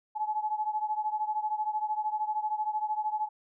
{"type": "beating tone pair", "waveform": "sine", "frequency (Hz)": [851, 864], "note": ["G#5", "A5"], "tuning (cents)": [42, -32], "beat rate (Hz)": 13, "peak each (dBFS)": [-30, -33], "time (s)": [0.15, 3.29], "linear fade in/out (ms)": 20, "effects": []}